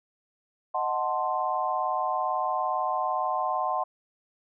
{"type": "chord", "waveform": "sine", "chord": "D# diminished seventh", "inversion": "none", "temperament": "equal", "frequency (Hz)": [622.3, 740, 880, 1046.5], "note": ["D#5", "F#5", "A5", "C6"], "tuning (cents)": [0, 0, 0, 0], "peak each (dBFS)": [-33, -29, -32, -29], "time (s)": [0.74, 3.84], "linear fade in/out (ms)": 10, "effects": []}